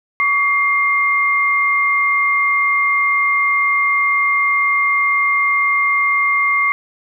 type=tone pair together; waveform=sine; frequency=1134 / 2114 Hz; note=C#6 / C7; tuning=+39 / +17 cents; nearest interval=major seventh; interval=1078 cents; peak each=-17 / -14 dBFS; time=0.2-6.72 s; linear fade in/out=0 ms; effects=none